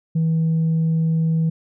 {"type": "tone", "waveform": "sine", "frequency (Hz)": 161.9, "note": "E3", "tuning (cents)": -31, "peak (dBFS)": -14, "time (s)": [0.15, 1.5], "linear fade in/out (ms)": 10, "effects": ["tanh soft clip ceiling -14 dBFS"]}